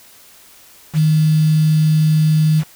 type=tone with quantisation; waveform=sine; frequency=155.56 Hz; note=D#3; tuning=in tune; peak=-10 dBFS; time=0.93-2.64 s; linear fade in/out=50 ms; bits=5; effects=white hiss -45 dBFS RMS until 2.75 s